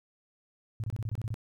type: tone bursts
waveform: sine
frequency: 110 Hz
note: A2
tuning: in tune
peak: -30 dBFS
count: 9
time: 0.8-1.342 s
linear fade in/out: 0 ms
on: 38 ms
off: 25 ms
effects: 12-bit